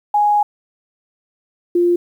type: tone pair in turn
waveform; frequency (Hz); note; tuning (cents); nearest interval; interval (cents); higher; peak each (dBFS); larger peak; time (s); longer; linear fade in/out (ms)
sine; 830.6 / 349.2; G#5 / F4; 0 / 0; octave + minor third; 1500; first; -11; neither; 0.14-0.43 / 1.75-1.96; first; 5
effects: 8-bit